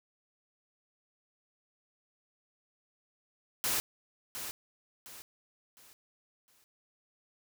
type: noise with echo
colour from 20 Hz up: white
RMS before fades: -31 dBFS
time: 3.64-3.8 s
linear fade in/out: 0 ms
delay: 710 ms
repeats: 4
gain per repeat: -9 dB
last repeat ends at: 6.64 s
effects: none